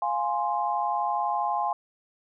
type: chord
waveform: sine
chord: F minor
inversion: none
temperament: equal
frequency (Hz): 698.5 / 830.6 / 1046.5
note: F5 / Ab5 / C6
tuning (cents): 0 / 0 / 0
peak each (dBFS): -30 / -27 / -29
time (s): 0.02-1.73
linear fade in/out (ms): 2
effects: none